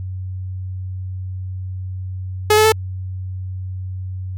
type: tone with pitch steps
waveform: sawtooth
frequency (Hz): 424.6 / 431.8 / 439.1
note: G#4 / A4 / A4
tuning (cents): +38 / -33 / -4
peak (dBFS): -6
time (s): 2.5-2.722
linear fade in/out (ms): 5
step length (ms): 74
effects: added 93 Hz sine -24 dBFS peak until 4.37 s